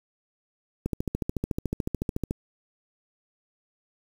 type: click train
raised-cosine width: 3 ms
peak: -14 dBFS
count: 21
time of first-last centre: 0.86-2.309 s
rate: 13.8 Hz
effects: 7-bit